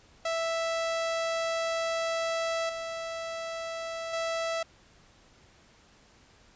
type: tone with level steps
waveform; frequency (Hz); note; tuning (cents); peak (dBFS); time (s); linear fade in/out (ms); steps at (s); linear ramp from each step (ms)
sawtooth; 659.3; E5; 0; -24 / -30 / -25; 0.25-4.63; 5; 2.69 / 4.13; 5
effects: pink hiss -59 dBFS RMS until 6.55 s + resampled to 16000 Hz